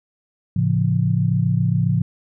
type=chord; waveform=sine; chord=A augmented; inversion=none; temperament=just; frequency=110 / 137.5 / 171.88 Hz; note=A2 / C#3 / E#3; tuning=0 / -14 / -27 cents; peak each=-20 dBFS; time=0.56-2.02 s; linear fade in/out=5 ms; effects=none